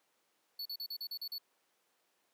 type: tone bursts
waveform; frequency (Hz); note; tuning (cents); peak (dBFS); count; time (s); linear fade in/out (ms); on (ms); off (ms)
square; 4435; C#8; 0; -39; 8; 0.59-1.383; 5; 65; 39
effects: pink hiss -75 dBFS RMS until 2.33 s + high-pass 400 Hz 12 dB/octave